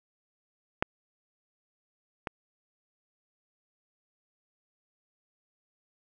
clicks, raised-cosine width 0.5 ms, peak -9 / -17 dBFS, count 2, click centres 0.825 / 2.272 s, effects none

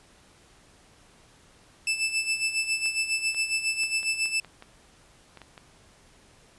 sawtooth tone with tremolo, 2638 Hz, E7, 1 cent sharp, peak -19 dBFS, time 1.87-4.4 s, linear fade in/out 2 ms, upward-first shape sine, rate 7.3 Hz, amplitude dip 70%
clicks, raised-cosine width 0.3 ms, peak -28 dBFS, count 10, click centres 2.859 / 3.346 / 3.835 / 4.031 / 4.257 / 4.447 / 4.624 / 5.373 / 5.417 / 5.578 s
effects pink hiss -57 dBFS RMS until 6.58 s + resampled to 24000 Hz

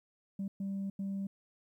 sine tone bursts at uneven times, 196 Hz, G3, in tune, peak -32 dBFS, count 3, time 0.39-0.48 / 0.6-0.9 / 0.99-1.27 s, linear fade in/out 5 ms, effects tanh soft clip ceiling -32 dBFS + 12-bit

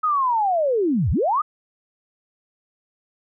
sine linear two-way sweep, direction down then up, 1281 to 59.3 to 1281 Hz, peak -17 dBFS, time 0.03-1.42 s, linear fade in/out 10 ms, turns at 1.11 s, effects none

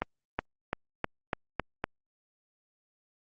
accelerating click train, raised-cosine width 0.5 ms, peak -13 dBFS, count 7, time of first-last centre 0.02-1.841 s, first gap 370 ms, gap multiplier 0.92, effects Opus 32 kbps

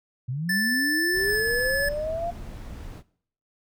sine linear sweep, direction up, 118.3 to 698 Hz, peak -26 dBFS, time 0.28-2.31 s, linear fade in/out 10 ms
square tone with pitch glide, 1760 to 1722.8 Hz, A6 to A6, 0 to -37 cents, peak -23 dBFS, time 0.49-1.89 s, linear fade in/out 5 ms, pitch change -37 cents, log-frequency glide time 1.22-1.41 s
brown noise, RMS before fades -37 dBFS, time 1.12-3.03 s, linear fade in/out 50 ms
effects noise-tail reverb RT60 0.6 s tail -20 dB re dry

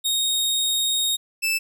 sawtooth tone pair in turn, 3729 / 2637 Hz, A#7 / E7, 0 / 0 cents, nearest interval tritone, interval 600 cents, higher first, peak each -17 dBFS, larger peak neither, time 0.04-1.17 / 1.42-1.59 s, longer first, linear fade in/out 20 ms, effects none

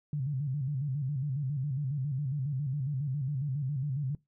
sine tone with vibrato, 138.59 Hz, C#3, in tune, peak -29 dBFS, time 0.13-4.15 s, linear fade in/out 2 ms, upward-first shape square, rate 7.3 Hz, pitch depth 110 cents each way, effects noise-tail reverb RT60 0.2 s tail -22 dB re dry

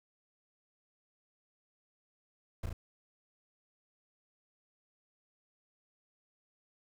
brown noise with echo, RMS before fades -34 dBFS, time 2.63-2.66 s, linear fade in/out 5 ms, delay 35 ms, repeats 2, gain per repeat -2 dB, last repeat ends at 2.73 s, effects none

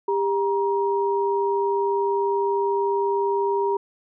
sine tone pair together, 398.4 / 947 Hz, G4 / A#5, +28 / +27 cents, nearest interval octave + minor third, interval 1499 cents, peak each -21 / -24 dBFS, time 0.08-3.77 s, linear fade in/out 5 ms, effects none

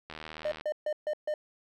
click train, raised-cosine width 0.3 ms, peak -25 dBFS, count 41, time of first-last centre 0.1-0.61 s, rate 78.4 Hz
triangle tone bursts, 606 Hz, D#5, 46 cents flat, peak -26 dBFS, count 5, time 0.45-1.34 s, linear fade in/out 2 ms, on 66 ms, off 140 ms
effects none

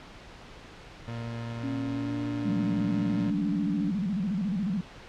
30% pulse tone, 116.54 Hz, A#2, in tune, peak -31 dBFS, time 1.08-3.3 s, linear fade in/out 0 ms
sine tone with pitch glide, 273.3 to 289.6 Hz, C#4 to D4, -24 to -24 cents, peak -30 dBFS, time 1.63-3.91 s, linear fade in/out 10 ms, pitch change +100 cents, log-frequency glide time 1.83-2.17 s
sine tone with vibrato, 194.1 Hz, G3, 17 cents flat, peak -26 dBFS, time 2.45-4.81 s, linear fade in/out 5 ms, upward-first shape square, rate 14 Hz, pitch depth 160 cents each way
effects pink hiss -47 dBFS RMS until 5.08 s + low-pass 4000 Hz 12 dB/octave

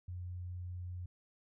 sine tone, 89.5 Hz, F2, 43 cents sharp, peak -40 dBFS, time 0.08-1.06 s, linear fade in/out 5 ms, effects none

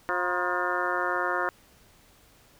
harmonic tone with a mistuned harmonic, 178.2 Hz, F3, 35 cents sharp, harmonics 2 / 3 / 4 / 5 / 6 / 7 / 8 / 9 / 10, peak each -34 / -34 / -34 / -35 / -33 / -33 / -31 / -38 / -35 dBFS, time 0.09-1.49 s, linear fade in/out 0 ms, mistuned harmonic 5, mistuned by +130 cents, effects pink hiss -58 dBFS RMS until 2.59 s

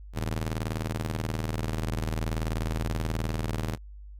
sawtooth ring-modulated tone, 78.9 Hz, D#2, 25 cents sharp, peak -21 dBFS, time 0.13-3.78 s, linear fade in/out 50 ms, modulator 29.2 Hz, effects added 50 Hz sine -41 dBFS peak until 4.19 s + MP3 96 kbps

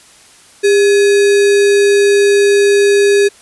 sine tone with sample-and-hold, 403.3 Hz, G4, 49 cents sharp, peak -6 dBFS, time 0.63-3.29 s, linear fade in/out 20 ms, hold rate 2100 Hz, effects white hiss -43 dBFS RMS until 3.41 s + resampled to 24000 Hz

